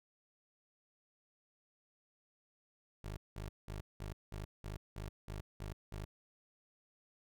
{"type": "tone bursts", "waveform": "20% pulse", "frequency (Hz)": 51.2, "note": "G#1", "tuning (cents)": -24, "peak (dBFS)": -37, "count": 10, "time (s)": [3.04, 6.05], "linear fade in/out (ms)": 5, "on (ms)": 130, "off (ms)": 190, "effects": []}